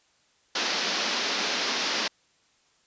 white band-pass noise, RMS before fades -28 dBFS, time 0.55-2.08 s, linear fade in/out 5 ms, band 190 to 5700 Hz, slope 48 dB/octave, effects white hiss -65 dBFS RMS until 2.86 s + resampled to 16000 Hz

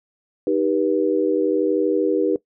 sine chord, Eb augmented, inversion none, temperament equal with one note detuned, 311.1 / 392 / 484.3 Hz, Eb4 / G4 / B4, 0 / 0 / -34 cents, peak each -21 dBFS, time 0.47-2.36 s, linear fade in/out 2 ms, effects noise-tail reverb RT60 0.1 s tail -19 dB re dry

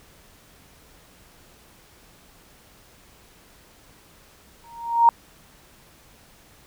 sine tone with exponential growth, 932.3 Hz, A#5, in tune, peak -8 dBFS, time 4.64-5.09 s, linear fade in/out 1 ms, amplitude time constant 96 ms, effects pink hiss -53 dBFS RMS until 6.66 s

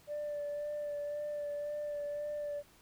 sine tone with vibrato, 587.3 Hz, D5, in tune, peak -34 dBFS, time 0.07-2.63 s, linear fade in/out 50 ms, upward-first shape sine, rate 1.9 Hz, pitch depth 18 cents each way, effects tanh soft clip ceiling -33 dBFS + pink hiss -63 dBFS RMS until 2.81 s

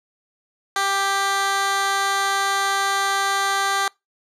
15% pulse tone with high-pass filter, 393.6 Hz, G4, 7 cents sharp, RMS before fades -21 dBFS, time 0.76-3.88 s, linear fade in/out 2 ms, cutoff 880 Hz, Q 0.76, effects noise-tail reverb RT60 0.2 s tail -25 dB re dry + low-pass 10000 Hz 12 dB/octave

